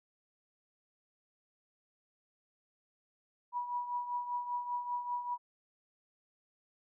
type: tone with tremolo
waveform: sine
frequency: 973 Hz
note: B5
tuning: 26 cents flat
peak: -31 dBFS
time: 3.52-5.38 s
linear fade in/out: 50 ms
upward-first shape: triangle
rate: 5.1 Hz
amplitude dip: 70%
effects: none